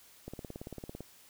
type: click train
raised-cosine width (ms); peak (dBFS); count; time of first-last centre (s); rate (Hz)
2; -28; 14; 0.28-1.006; 17.9
effects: white hiss -59 dBFS RMS until 1.29 s